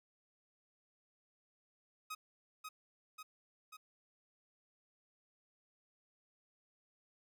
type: tone with echo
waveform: sawtooth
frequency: 1259 Hz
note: D#6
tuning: 20 cents sharp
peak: -38 dBFS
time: 2.1-2.15 s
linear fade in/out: 10 ms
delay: 540 ms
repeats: 3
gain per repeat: -3 dB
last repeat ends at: 3.77 s
effects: none